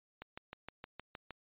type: click train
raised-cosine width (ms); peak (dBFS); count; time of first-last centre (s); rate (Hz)
0.3; -28; 8; 0.22-1.307; 6.44
effects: resampled to 8000 Hz